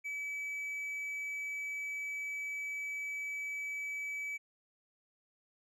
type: tone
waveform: triangle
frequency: 2292 Hz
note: D7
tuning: 43 cents flat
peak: -35 dBFS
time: 0.04-4.38 s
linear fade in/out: 20 ms
effects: none